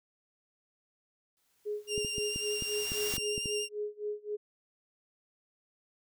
white noise with exponential growth, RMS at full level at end -36 dBFS, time 1.37-3.17 s, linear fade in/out 0 ms, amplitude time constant 390 ms
sine tone with tremolo, 418.4 Hz, G#4, 13 cents sharp, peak -31 dBFS, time 1.65-4.37 s, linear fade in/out 20 ms, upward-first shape sine, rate 3.8 Hz, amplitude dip 95%
20% pulse tone with vibrato, 2794 Hz, F7, in tune, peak -28 dBFS, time 1.87-3.69 s, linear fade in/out 50 ms, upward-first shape sine, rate 11 Hz, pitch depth 13 cents each way
clicks, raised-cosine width 3 ms, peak -26 dBFS, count 10, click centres 1.979 / 2.048 / 2.182 / 2.36 / 2.623 / 2.919 / 3.139 / 3.181 / 3.379 / 3.458 s
effects none

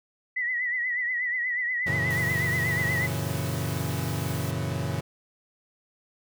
sine tone with vibrato, 1962 Hz, B6, 12 cents flat, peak -25 dBFS, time 0.36-3.07 s, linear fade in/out 10 ms, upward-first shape triangle, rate 8.3 Hz, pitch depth 79 cents each way
40% pulse chord, F# dominant seventh, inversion none, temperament equal, 92.5 / 116.54 / 138.59 / 164.81 Hz, F#2 / A#2 / C#3 / E3, 0 / 0 / 0 / 0 cents, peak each -33 / -32 / -31 / -33 dBFS, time 1.86-5.01 s, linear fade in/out 10 ms
white noise, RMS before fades -41 dBFS, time 2.1-4.51 s, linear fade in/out 5 ms
effects none

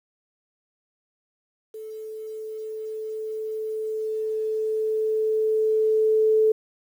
sine tone with level ramp, 436 Hz, A4, 16 cents flat, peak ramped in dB -34 to -15 dBFS, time 1.74-6.52 s, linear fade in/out 5 ms, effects 9-bit

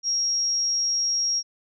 sine tone, 5600 Hz, F8, 4 cents sharp, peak -21 dBFS, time 0.03-1.43 s, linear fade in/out 50 ms, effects none

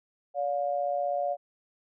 sine tone pair together, 573.2 / 709 Hz, D5 / F5, -42 / +26 cents, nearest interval major third, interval 368 cents, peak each -29 / -29 dBFS, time 0.34-1.37 s, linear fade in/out 50 ms, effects none

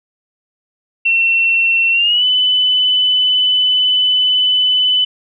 sine tone with pitch glide, 2709 to 3006 Hz, E7 to F#7, +47 to +27 cents, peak -10 dBFS, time 1.05-5.05 s, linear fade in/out 10 ms, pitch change +180 cents, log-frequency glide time 1.92-2.25 s, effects none

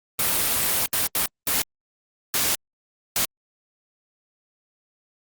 white noise bursts at uneven times, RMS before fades -22 dBFS, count 6, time 0.19-0.86 / 0.93-1.07 / 1.15-1.26 / 1.47-1.62 / 2.34-2.55 / 3.16-3.25 s, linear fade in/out 2 ms, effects Opus 32 kbps

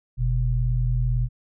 sine tone pair together, 45.3 / 123.47 Hz, F#1 / B2, -36 / 0 cents, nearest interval octave + perfect fourth, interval 1736 cents, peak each -22 dBFS, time 0.17-1.29 s, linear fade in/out 50 ms, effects none

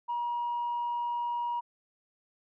sine tone, 955 Hz, A#5, 42 cents sharp, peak -28 dBFS, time 0.08-1.61 s, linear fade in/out 20 ms, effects tanh soft clip ceiling -26 dBFS

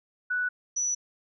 sine tone pair in turn, 1480 / 5920 Hz, F#6 / F#8, 0 / 0 cents, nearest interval 2 octaves, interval 2400 cents, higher second, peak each -25 dBFS, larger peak neither, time 0.3-0.49 / 0.76-0.95 s, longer neither, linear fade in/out 10 ms, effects none

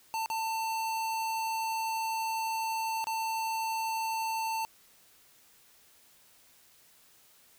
square tone with dropouts, 894 Hz, A5, 27 cents sharp, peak -31 dBFS, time 0.14-4.65 s, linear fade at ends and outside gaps 0 ms, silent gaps 0.26-0.301 / 3.042-3.07 s, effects white hiss -61 dBFS RMS until 7.58 s

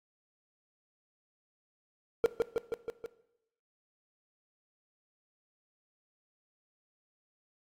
triangle tone with echo, 460 Hz, A#4, 23 cents flat, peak -18 dBFS, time 2.24-2.26 s, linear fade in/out 0 ms, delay 160 ms, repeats 5, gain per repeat -3 dB, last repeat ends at 3.06 s, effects noise-tail reverb RT60 0.8 s tail -17 dB re dry + AAC 48 kbps

